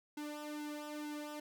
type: tone with flanger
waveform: sawtooth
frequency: 298.1 Hz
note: D4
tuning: 26 cents sharp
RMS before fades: -44 dBFS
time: 0.17-1.4 s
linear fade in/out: 5 ms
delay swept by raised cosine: 1.7 to 2.9 ms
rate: 2.2 Hz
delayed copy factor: -0.75
effects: none